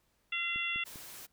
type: harmonic tone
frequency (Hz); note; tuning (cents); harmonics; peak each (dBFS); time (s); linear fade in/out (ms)
685; F5; -34; 2 / 3 / 4 / 5; -43 / -37 / -34 / -40; 0.32-0.84; 5
type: clicks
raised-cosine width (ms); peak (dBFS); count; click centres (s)
3; -36; 3; 0.56 / 0.76 / 0.958
type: noise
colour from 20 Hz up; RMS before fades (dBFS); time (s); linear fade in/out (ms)
white; -48; 0.85-1.27; 20
effects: pink hiss -74 dBFS RMS until 1.32 s